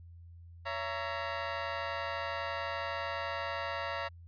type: chord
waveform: 20% pulse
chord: A# diminished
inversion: first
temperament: just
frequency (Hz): 559.4 / 671.3 / 932.3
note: C#5 / E5 / A#5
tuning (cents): +16 / +31 / 0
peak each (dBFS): -34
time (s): 0.65-4.09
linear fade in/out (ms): 20
effects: added 85 Hz sine -49 dBFS peak until 4.27 s + resampled to 11025 Hz